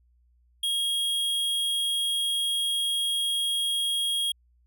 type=tone; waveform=square; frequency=3274 Hz; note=G#7; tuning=25 cents flat; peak=-25 dBFS; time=0.63-4.32 s; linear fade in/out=5 ms; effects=added 60 Hz sine -60 dBFS peak until 4.66 s